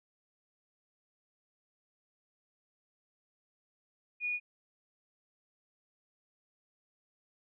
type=tone; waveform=sine; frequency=2453 Hz; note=D#7; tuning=25 cents flat; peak=-31 dBFS; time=4.2-4.4 s; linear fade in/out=50 ms; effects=none